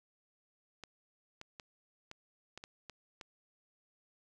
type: clicks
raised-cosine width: 0.2 ms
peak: -29 dBFS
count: 8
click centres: 0.837 / 1.414 / 1.598 / 2.114 / 2.576 / 2.639 / 2.897 / 3.212 s
effects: none